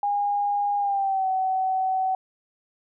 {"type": "tone with pitch glide", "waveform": "sine", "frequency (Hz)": [815, 756], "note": ["G#5", "F#5"], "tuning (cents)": [-33, 37], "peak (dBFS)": -21, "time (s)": [0.03, 2.15], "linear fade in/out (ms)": 2, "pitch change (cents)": -130, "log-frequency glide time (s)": [0.78, 1.28], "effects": []}